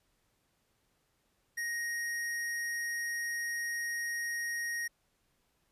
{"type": "tone", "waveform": "square", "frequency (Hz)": 1874, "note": "A#6", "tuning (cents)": 9, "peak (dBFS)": -34, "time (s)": [1.57, 4.88], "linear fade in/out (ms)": 10, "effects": ["pink hiss -75 dBFS RMS until 5.71 s", "resampled to 32000 Hz"]}